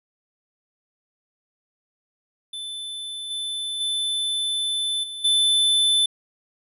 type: tone with level steps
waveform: square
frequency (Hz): 3520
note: A7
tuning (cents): 0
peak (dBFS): -31 / -27 / -23 / -32 / -17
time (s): 2.53-6.06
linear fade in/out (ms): 5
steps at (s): 3.3 / 3.8 / 5.03 / 5.24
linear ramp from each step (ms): 10
effects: resampled to 32000 Hz